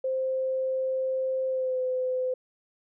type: tone with pitch glide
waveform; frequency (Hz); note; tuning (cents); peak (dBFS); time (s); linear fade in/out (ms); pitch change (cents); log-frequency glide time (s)
sine; 523 to 510.5; C5 to C5; -1 to -43; -25; 0.04-2.34; 5; -42; 1.48-1.8
effects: none